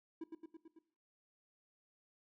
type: tone with echo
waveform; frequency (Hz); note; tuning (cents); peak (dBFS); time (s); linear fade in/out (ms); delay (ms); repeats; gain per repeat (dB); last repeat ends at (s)
triangle; 325.7; E4; -21; -39; 0.21-0.24; 5; 110; 5; -3; 0.79
effects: noise-tail reverb RT60 0.6 s tail -18 dB re dry